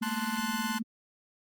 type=tone with tremolo; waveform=sine; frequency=224.9 Hz; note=A3; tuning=38 cents sharp; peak=-28 dBFS; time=0.01-0.83 s; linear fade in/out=10 ms; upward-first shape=sine; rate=19 Hz; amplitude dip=95%
type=chord; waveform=sawtooth; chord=F# diminished; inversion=first; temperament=equal; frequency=880 / 1046.5 / 1480 Hz; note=A5 / C6 / F#6; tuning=0 / 0 / 0 cents; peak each=-33 dBFS; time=0.02-0.79 s; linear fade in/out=10 ms
effects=Opus 32 kbps